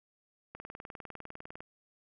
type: click train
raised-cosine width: 0.5 ms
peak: -29 dBFS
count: 22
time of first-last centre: 0.55-1.605 s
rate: 19.9 Hz
effects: none